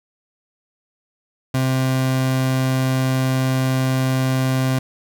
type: tone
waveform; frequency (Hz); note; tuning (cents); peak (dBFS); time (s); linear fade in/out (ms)
30% pulse; 130.8; C3; 0; -14; 1.54-4.79; 5
effects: none